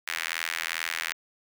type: tone with high-pass filter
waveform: sawtooth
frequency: 82.41 Hz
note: E2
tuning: in tune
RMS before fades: -32 dBFS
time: 0.07-1.13 s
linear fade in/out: 10 ms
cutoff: 1900 Hz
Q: 2.1
effects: none